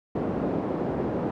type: band-pass noise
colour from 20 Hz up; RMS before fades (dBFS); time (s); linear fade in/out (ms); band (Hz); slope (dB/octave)
pink; -28; 0.15-1.31; 5; 190 to 540; 12
effects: none